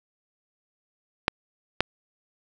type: clicks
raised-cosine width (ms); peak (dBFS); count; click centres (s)
0.3; -3; 2; 1.281 / 1.806
effects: none